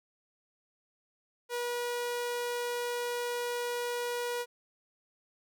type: tone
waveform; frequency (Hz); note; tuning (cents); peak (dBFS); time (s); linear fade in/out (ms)
sawtooth; 483; B4; -39; -28; 1.49-4.46; 50
effects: none